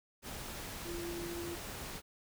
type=tone in noise; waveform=sine; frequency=343.2 Hz; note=F4; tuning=30 cents flat; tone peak=-40 dBFS; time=0.83-1.58 s; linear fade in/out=50 ms; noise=pink; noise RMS=-44 dBFS; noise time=0.22-2.02 s; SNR=+1 dB; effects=none